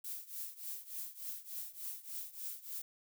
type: noise with tremolo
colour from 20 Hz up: violet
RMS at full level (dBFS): -41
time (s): 0.04-2.82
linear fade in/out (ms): 5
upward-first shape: triangle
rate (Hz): 3.4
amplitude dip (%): 90
effects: none